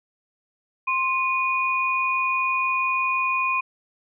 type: tone pair together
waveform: sine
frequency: 1051 / 2464 Hz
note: C6 / D#7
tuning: +7 / -17 cents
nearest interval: octave + minor third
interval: 1476 cents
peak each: -23 dBFS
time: 0.87-3.61 s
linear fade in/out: 10 ms
effects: none